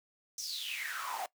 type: noise with high-pass filter sweep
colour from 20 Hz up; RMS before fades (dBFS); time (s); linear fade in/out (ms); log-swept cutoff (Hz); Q
pink; -39; 0.38-1.26; 2; 6100 to 680; 9.3
effects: noise-tail reverb RT60 0.1 s tail -19 dB re dry